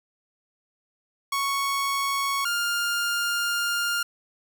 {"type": "tone pair in turn", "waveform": "sawtooth", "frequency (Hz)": [1108.7, 1405.4], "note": ["C#6", "F6"], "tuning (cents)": [0, 10], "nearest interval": "major third", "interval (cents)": 410, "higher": "second", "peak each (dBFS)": [-20, -20], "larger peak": "neither", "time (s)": [[1.32, 2.45], [2.45, 4.03]], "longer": "second", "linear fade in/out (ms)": 5, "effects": []}